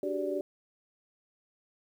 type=tone cluster; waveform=sine; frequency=292.1 / 378.5 / 402.1 / 582 Hz; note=D4 / F#4 / G4 / D5; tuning=-9 / +39 / +44 / -16 cents; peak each=-37 / -33 / -39 / -34 dBFS; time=0.03-0.41 s; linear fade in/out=2 ms; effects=10-bit